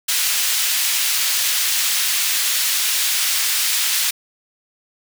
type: high-pass noise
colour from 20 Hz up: pink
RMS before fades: -19 dBFS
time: 0.08-4.11 s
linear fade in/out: 10 ms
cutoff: 2700 Hz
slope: 12 dB/octave
effects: none